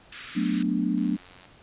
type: high-pass noise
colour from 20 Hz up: pink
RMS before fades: -39 dBFS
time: 0.12-0.63 s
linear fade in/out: 5 ms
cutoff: 1300 Hz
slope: 48 dB/octave
type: chord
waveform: sine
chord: B minor seventh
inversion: second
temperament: equal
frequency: 185 / 220 / 246.9 / 293.7 Hz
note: F#3 / A3 / B3 / D4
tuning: 0 / 0 / 0 / 0 cents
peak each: -28 dBFS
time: 0.35-1.17 s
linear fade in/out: 20 ms
type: click train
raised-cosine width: 0.2 ms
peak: -32 dBFS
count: 44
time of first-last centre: 0.98-1.454 s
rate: 90.8 Hz
effects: pink hiss -54 dBFS RMS until 1.62 s + resampled to 8000 Hz